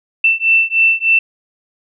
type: beating tone pair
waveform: sine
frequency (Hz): 2672 / 2675.3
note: E7 / E7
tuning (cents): +23 / +25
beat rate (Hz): 3.3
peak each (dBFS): -13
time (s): 0.24-1.19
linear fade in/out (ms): 5
effects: none